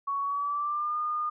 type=tone with pitch glide; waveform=sine; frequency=1117 to 1218.1 Hz; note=C#6 to D#6; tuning=+13 to -37 cents; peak=-27 dBFS; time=0.07-1.3 s; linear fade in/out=10 ms; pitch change=+150 cents; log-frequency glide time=0.21-0.98 s; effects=none